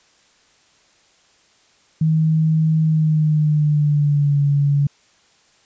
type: tone with pitch glide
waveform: sine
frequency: 158.3 to 142.67 Hz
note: D#3 to D3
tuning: +30 to -50 cents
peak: -13 dBFS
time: 2.01-4.87 s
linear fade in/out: 5 ms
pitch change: -180 cents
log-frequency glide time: 2.83-4.4 s
effects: white hiss -56 dBFS RMS until 5.65 s + resampled to 16000 Hz